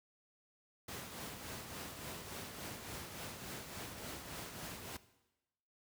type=noise with tremolo; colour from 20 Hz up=pink; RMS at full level=-44 dBFS; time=0.88-4.97 s; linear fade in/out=5 ms; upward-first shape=triangle; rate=3.5 Hz; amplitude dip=50%; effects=noise-tail reverb RT60 1.0 s tail -17 dB re dry + high-pass 80 Hz 12 dB/octave